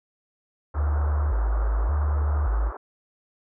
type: tone with vibrato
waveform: sine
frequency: 62.9 Hz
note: B1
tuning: 32 cents sharp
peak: -20 dBFS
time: 0.74-2.72 s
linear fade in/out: 50 ms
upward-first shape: square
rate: 0.87 Hz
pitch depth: 280 cents each way
type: band-pass noise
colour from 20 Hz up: white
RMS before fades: -38 dBFS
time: 0.74-2.77 s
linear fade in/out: 5 ms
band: 290 to 1400 Hz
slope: 48 dB/octave
effects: none